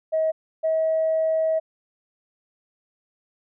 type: tone pair in turn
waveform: sine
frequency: 636 / 640.1 Hz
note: D#5 / D#5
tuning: +38 / +49 cents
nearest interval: unison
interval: 11 cents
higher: second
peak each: -18 dBFS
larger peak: neither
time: 0.12-0.32 / 0.63-1.6 s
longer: second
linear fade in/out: 20 ms
effects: tanh soft clip ceiling -14 dBFS